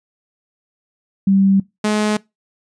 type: tone pair in turn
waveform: sine / sawtooth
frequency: 194.7 / 211.9 Hz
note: G3 / G#3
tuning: -12 / +35 cents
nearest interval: minor second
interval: 147 cents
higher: second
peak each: -10 / -11 dBFS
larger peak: first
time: 1.27-1.6 / 1.84-2.17 s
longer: neither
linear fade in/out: 5 ms
effects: noise-tail reverb RT60 0.2 s tail -22 dB re dry + resampled to 22050 Hz